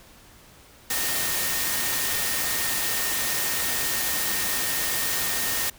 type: tone in noise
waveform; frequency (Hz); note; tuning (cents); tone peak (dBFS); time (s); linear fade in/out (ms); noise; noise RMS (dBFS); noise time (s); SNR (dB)
sine; 1839; A#6; -24; -34; 0.9-5.7; 5; white; -26; 0.9-5.7; -11
effects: pink hiss -51 dBFS RMS until 5.78 s

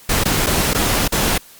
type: noise with dropouts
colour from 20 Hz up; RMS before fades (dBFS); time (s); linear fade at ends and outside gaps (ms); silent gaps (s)
pink; -17; 0.09-1.38; 5; 0.238-0.254 / 0.463-0.467 / 0.734-0.746 / 1.079-1.121
effects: white hiss -44 dBFS RMS until 1.59 s + Opus 48 kbps

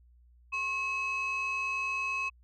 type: tone pair together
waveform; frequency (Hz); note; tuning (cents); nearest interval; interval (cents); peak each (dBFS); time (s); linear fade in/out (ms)
sine; 1080 / 2569; C#6 / E7; -45 / -45; octave + minor third; 1500; -33 / -29; 0.52-2.3; 20
effects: tanh soft clip ceiling -27 dBFS + added 60 Hz sine -57 dBFS peak until 2.43 s

